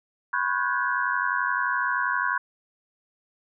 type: tone cluster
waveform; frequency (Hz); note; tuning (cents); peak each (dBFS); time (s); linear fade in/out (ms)
sine; 998 / 1089 / 1455 / 1547 / 1675; B5 / C#6 / F#6 / G6 / G#6; +18 / -31 / -29 / -23 / +14; -29 / -29 / -29 / -28 / -32; 0.33-2.38; 5
effects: none